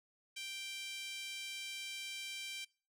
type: tone with high-pass filter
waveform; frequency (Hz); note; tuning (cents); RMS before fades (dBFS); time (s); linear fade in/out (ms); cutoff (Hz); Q
5% pulse; 784; G5; 0; -45; 0.36-2.65; 10; 2600; 4.7
effects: noise-tail reverb RT60 0.4 s tail -24 dB re dry